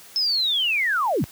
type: linear sweep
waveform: sine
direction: down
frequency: 5274 to 94.2 Hz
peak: -19 dBFS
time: 0.16-1.24 s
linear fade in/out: 0 ms
effects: white hiss -46 dBFS RMS until 1.31 s + high-pass 60 Hz 12 dB/octave